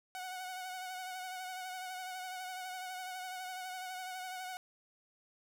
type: tone with vibrato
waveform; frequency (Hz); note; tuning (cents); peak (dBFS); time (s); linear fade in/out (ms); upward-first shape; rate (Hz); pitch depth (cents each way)
sawtooth; 740; F#5; 0; -37; 0.15-4.57; 0; sine; 12; 31
effects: none